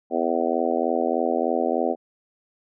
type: harmonic tone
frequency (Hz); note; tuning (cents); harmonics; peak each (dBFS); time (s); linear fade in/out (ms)
83.3; E2; +19; 3 / 4 / 5 / 6 / 7 / 8 / 9; -28 / -28 / -28 / -28 / -28 / -28 / -28; 0.1-1.96; 50
effects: none